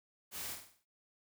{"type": "noise with echo", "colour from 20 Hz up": "white", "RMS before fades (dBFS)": -43, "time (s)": [0.31, 0.57], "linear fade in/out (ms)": 50, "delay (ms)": 48, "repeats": 6, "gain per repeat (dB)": -6, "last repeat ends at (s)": 0.858, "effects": ["noise-tail reverb RT60 0.1 s tail -23 dB re dry"]}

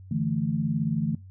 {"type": "chord", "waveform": "sine", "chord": "D suspended second", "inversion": "none", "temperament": "just", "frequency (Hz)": [146.83, 165.19, 220.2], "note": ["D3", "E3", "A3"], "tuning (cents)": [0, 4, 2], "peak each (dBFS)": -28, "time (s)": [0.11, 1.15], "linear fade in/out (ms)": 5, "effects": ["noise-tail reverb RT60 0.2 s tail -22 dB re dry", "added 94 Hz sine -43 dBFS peak until 1.3 s"]}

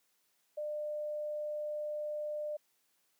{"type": "tone", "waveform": "sine", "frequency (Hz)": 600, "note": "D5", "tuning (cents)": 37, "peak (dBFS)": -35, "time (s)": [0.57, 2.57], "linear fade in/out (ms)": 10, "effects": ["white hiss -75 dBFS RMS until 3.19 s", "high-pass 150 Hz 12 dB/octave"]}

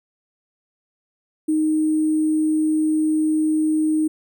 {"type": "tone with sample-and-hold", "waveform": "sine", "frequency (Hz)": 310.5, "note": "D#4", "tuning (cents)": -3, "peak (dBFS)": -16, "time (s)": [1.48, 4.08], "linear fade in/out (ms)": 10, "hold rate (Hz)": 8820, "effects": []}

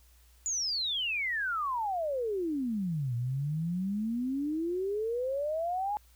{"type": "exponential two-way sweep", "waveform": "sine", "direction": "down then up", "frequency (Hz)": [7040, 116.9, 850], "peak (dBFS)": -29, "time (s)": [0.46, 5.97], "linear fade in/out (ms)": 0, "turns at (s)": 3.15, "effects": ["added 60 Hz sine -58 dBFS peak until 6.15 s", "white hiss -65 dBFS RMS until 6.15 s"]}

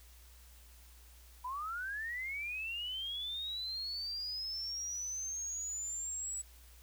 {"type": "linear sweep", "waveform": "sine", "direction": "up", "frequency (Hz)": [966, 7902], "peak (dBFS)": -37, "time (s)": [1.44, 6.42], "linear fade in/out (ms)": 10, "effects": ["added 60 Hz sine -56 dBFS peak until 6.82 s", "white hiss -62 dBFS RMS until 6.82 s"]}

